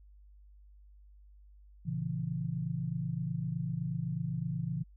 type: chord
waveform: sine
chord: A# diminished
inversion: none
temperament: just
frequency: 116.54 / 139.85 / 167.82 Hz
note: A#2 / C#3 / E3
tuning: 0 / +16 / +31 cents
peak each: -39 / -36 / -35 dBFS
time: 1.85-4.84 s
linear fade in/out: 20 ms
effects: added 50 Hz sine -54 dBFS peak until 4.96 s